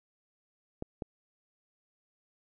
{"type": "clicks", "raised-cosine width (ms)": 2, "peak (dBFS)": -22, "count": 2, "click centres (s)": [0.824, 1.022], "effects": []}